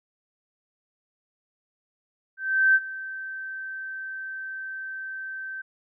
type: tone with ADSR envelope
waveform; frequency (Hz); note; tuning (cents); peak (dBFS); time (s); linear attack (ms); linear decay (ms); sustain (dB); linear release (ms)
sine; 1551; G6; -19; -14; 2.37-5.62; 380; 42; -18; 11
effects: none